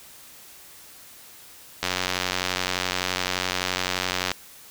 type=click train; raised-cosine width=0.2 ms; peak=-6 dBFS; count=229; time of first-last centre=1.83-4.316 s; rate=91.7 Hz; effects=white hiss -47 dBFS RMS until 4.7 s